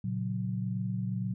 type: chord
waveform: sine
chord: F# major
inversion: first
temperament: equal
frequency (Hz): 116.54 / 138.59 / 185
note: A#2 / C#3 / F#3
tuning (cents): 0 / 0 / 0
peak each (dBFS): -33 / -39 / -33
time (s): 0.04-1.34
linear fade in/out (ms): 5
effects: none